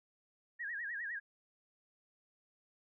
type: tone with vibrato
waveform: sine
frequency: 1760 Hz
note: A6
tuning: in tune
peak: -38 dBFS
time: 0.59-1.2 s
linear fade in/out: 20 ms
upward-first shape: sine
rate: 9.8 Hz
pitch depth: 160 cents each way
effects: none